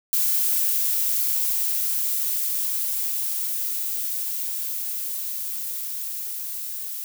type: noise with level ramp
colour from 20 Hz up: violet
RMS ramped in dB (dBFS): -21 to -32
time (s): 0.13-7.04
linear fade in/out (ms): 0
effects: none